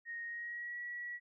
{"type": "tone with pitch glide", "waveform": "sine", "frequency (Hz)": [1864.7, 1930.5], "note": ["A#6", "B6"], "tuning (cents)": [0, -40], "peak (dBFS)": -40, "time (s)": [0.05, 1.2], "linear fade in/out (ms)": 50, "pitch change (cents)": 60, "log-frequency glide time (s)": [0.25, 0.78], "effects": []}